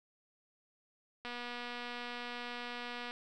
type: click train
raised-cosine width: 0.3 ms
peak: -27 dBFS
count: 451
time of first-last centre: 1.25-3.11 s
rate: 242 Hz
effects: none